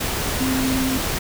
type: tone in noise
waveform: sine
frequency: 261.6 Hz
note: C4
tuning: in tune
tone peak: -20 dBFS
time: 0.4-0.98 s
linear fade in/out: 10 ms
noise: pink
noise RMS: -24 dBFS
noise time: 0-1.19 s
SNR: +1 dB
effects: none